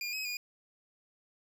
25% pulse tone with pitch steps, 2414 / 2547 / 2443 Hz, D7 / D#7 / D#7, +47 / +40 / -32 cents, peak -31 dBFS, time 0.01-0.37 s, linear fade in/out 2 ms, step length 120 ms, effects none

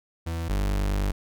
40% pulse tone pair in turn, 82.9 / 49.41 Hz, E2 / G1, +10 / +14 cents, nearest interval major sixth, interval 896 cents, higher first, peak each -27 / -22 dBFS, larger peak second, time 0.26-0.49 / 0.49-1.12 s, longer second, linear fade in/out 10 ms, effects none

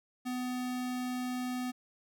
square tone, 250.6 Hz, B3, 25 cents sharp, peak -34 dBFS, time 0.25-1.72 s, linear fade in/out 20 ms, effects none

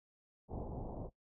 pink low-pass noise, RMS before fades -43 dBFS, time 0.48-1.1 s, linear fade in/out 50 ms, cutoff 870 Hz, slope 48 dB/octave, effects noise-tail reverb RT60 0.1 s tail -18 dB re dry

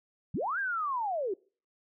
sine linear two-way sweep, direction up then down, 103.83 to 1640 to 352 Hz, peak -29 dBFS, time 0.34-1.34 s, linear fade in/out 5 ms, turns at 0.59 s, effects noise-tail reverb RT60 0.4 s tail -24 dB re dry

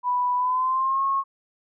sine tone with pitch glide, 987.8 to 1089.7 Hz, B5 to C#6, 0 to -30 cents, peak -20 dBFS, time 0.03-1.24 s, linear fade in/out 50 ms, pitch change +170 cents, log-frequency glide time 0.36-1.04 s, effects none

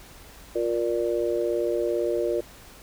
harmonic tone, 117.6 Hz, A#2, 16 cents sharp, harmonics 3 / 4 / 5, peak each -26 / -27 / -28 dBFS, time 0.55-2.41 s, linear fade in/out 10 ms, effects added 50 Hz sine -52 dBFS peak until 2.82 s + pink hiss -48 dBFS RMS until 2.82 s

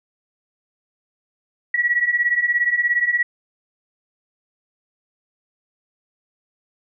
sine beating tone pair, 1916 / 1933 Hz, A#6 / B6, +47 / -38 cents, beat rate 17 Hz, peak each -21 / -18 dBFS, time 1.74-3.23 s, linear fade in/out 5 ms, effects none

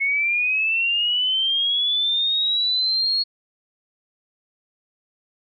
sine linear sweep, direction up, 2182 to 4336 Hz, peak -18 dBFS, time 0-3.24 s, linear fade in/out 20 ms, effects none

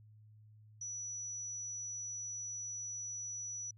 sine tone, 5900 Hz, F#8, 6 cents flat, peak -40 dBFS, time 0.81-3.71 s, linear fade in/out 5 ms, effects added 107 Hz sine -57 dBFS peak until 3.77 s

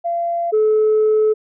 sine tone pair in turn, 685 / 431.5 Hz, F5 / A4, -34 / -34 cents, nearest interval minor sixth, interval 800 cents, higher first, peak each -17 / -10 dBFS, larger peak second, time 0.04-0.52 / 0.52-1.34 s, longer second, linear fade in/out 20 ms, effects tanh soft clip ceiling -9 dBFS

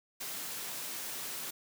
white high-pass noise, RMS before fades -40 dBFS, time 0.2-1.51 s, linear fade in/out 10 ms, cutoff 130 Hz, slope 12 dB/octave, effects none

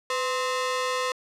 sawtooth ring-modulated tone, 777 Hz, G5, 16 cents flat, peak -18 dBFS, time 0.1-1.12 s, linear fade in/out 2 ms, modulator 272 Hz, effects low-pass 8000 Hz 12 dB/octave

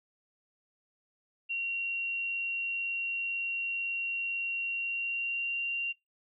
sine tone with pitch glide, 2749 to 2767 Hz, F7 to F7, -28 to -17 cents, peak -30 dBFS, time 1.49-5.93 s, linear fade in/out 20 ms, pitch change +11 cents, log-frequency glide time 4.65-5.6 s, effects noise-tail reverb RT60 0.2 s tail -23 dB re dry

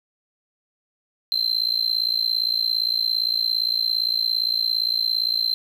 triangle tone with amplitude modulation, 4113 Hz, C8, 30 cents flat, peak -14 dBFS, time 1.32-5.54 s, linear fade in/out 0 ms, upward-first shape sine, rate 57.5 Hz, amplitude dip 95%, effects tanh soft clip ceiling -10 dBFS + 9-bit

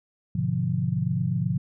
sine chord, G# diminished seventh, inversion none, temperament equal with one note detuned, 103.83 / 126.14 / 146.83 / 174.61 Hz, G#2 / B2 / D3 / F3, 0 / +37 / 0 / 0 cents, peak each -31 / -27 / -29 / -27 dBFS, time 0.35-1.58 s, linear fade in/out 5 ms, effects none

